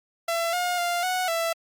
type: tone with pitch steps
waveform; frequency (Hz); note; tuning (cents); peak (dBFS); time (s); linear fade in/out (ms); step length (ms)
sawtooth; 672 / 714 / 698 / 737 / 665; E5 / F5 / F5 / F#5 / E5; +33 / +38 / -1 / -7 / +15; -20; 0.28-1.53; 5; 250
effects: Opus 48 kbps